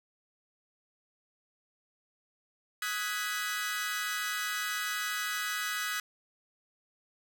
sawtooth chord, G# minor seventh, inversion second, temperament equal with one note detuned, 1259 / 1480 / 1661.2 / 1975.5 Hz, D#6 / F#6 / G#6 / B6, +20 / 0 / 0 / 0 cents, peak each -34 dBFS, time 2.82-6 s, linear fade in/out 2 ms, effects none

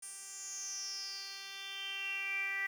10% pulse tone with band-pass filter sweep, 392 Hz, G4, in tune, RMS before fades -41 dBFS, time 0.02-2.67 s, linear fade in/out 10 ms, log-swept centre 8900 to 2000 Hz, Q 8.5, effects 10-bit

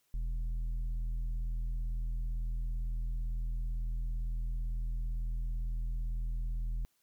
sine tone with tanh clipping, 41.07 Hz, E1, 6 cents flat, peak -33 dBFS, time 0.14-6.85 s, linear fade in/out 0 ms, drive 6 dB, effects white hiss -75 dBFS RMS until 7.02 s

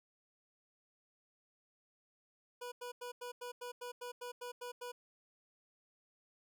25% pulse tone bursts, 489.1 Hz, B4, 17 cents flat, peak -39 dBFS, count 12, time 2.61-4.92 s, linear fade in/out 10 ms, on 110 ms, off 90 ms, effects none

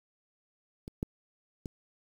clicks, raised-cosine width 3 ms, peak -28 / -18 / -25 dBFS, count 3, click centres 0.879 / 1.029 / 1.658 s, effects 8-bit

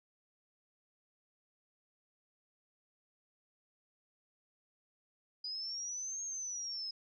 sine linear two-way sweep, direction up then down, 4909 to 6520 to 5090 Hz, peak -38 dBFS, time 5.44-6.91 s, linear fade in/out 5 ms, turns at 6.23 s, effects none

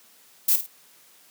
violet noise with echo, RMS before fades -19 dBFS, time 0.48-0.56 s, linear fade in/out 5 ms, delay 52 ms, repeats 2, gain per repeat -10 dB, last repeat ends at 0.664 s, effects white hiss -55 dBFS RMS until 1.3 s + high-pass 150 Hz 12 dB/octave

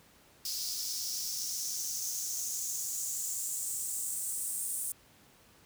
white noise with high-pass filter sweep, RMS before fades -36 dBFS, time 0.45-4.92 s, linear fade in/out 2 ms, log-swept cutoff 4900 to 9000 Hz, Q 4.3, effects pink hiss -61 dBFS RMS until 5.65 s + high-pass 60 Hz 12 dB/octave

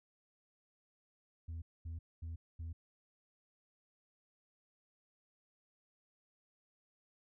sine tone bursts, 82.41 Hz, E2, in tune, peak -38 dBFS, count 4, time 1.48-2.73 s, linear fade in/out 10 ms, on 140 ms, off 230 ms, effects tanh soft clip ceiling -40 dBFS

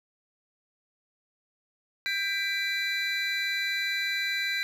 triangle tone cluster, 1587 / 1992 / 2347 / 3988 Hz, G6 / B6 / D7 / B7, +21 / +14 / -2 / +16 cents, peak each -31 dBFS, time 2.06-4.63 s, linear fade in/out 0 ms, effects 10-bit

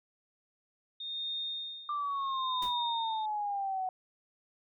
sine tone with tremolo, 3670 Hz, A#7, 28 cents flat, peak -33 dBFS, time 1-3.26 s, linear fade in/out 5 ms, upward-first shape sine, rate 0.72 Hz, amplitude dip 95%
sine exponential sweep, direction down, 1188 to 740 Hz, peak -31 dBFS, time 1.89-3.89 s, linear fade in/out 2 ms
pink noise with exponential decay, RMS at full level -40 dBFS, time 2.62-2.8 s, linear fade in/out 5 ms, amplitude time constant 38 ms
effects none

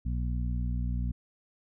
harmonic tone, 60.5 Hz, B1, 35 cents flat, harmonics 1 / 2 / 3 / 4, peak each -29 / -35 / -39 / -41 dBFS, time 0.05-1.12 s, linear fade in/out 10 ms, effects none

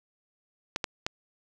clicks, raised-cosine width 0.2 ms, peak -11 dBFS, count 3, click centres 0.761 / 0.842 / 1.065 s, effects none

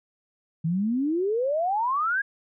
sine exponential sweep, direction up, 155.56 to 1670 Hz, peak -22 dBFS, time 0.64-2.22 s, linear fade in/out 10 ms, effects none

